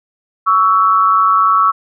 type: tone pair together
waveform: sine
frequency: 1122.3 / 1318.5 Hz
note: C#6 / E6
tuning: +21 / 0 cents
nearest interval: minor third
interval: 279 cents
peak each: -11 dBFS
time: 0.46-1.72 s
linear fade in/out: 20 ms
effects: none